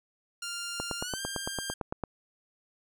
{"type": "tone with pitch glide", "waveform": "10% pulse", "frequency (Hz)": [1396.9, 1595.4], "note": ["F6", "G6"], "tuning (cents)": [0, 30], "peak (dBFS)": -26, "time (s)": [0.42, 1.74], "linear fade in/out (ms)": 5, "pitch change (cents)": 230, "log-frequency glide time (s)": [0.99, 1.21]}
{"type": "click train", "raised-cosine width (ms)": 1, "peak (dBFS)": -18, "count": 12, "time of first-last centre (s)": [0.8, 2.037], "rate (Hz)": 8.89}
{"effects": []}